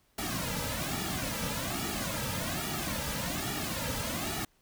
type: noise with flanger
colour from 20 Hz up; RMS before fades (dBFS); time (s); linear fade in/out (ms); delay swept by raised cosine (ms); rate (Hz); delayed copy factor
pink; -34; 0.18-4.45; 5; 1.9 to 2.81; 1.2; -0.85
effects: pink hiss -69 dBFS RMS until 4.61 s